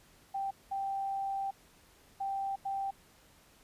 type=tone bursts at uneven times; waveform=sine; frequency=784 Hz; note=G5; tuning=in tune; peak=-32 dBFS; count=4; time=0.34-0.51 / 0.71-1.51 / 2.2-2.56 / 2.65-2.91 s; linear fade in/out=10 ms; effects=pink hiss -62 dBFS RMS until 3.63 s + resampled to 32000 Hz